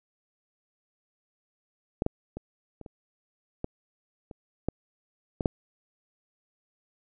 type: clicks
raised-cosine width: 2 ms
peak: -12 / -12 / -23 / -29 / -29 / -17 / -28 / -13 / -17 / -9 dBFS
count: 10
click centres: 2.021 / 2.064 / 2.37 / 2.813 / 2.862 / 3.644 / 4.312 / 4.686 / 5.408 / 5.458 s
effects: none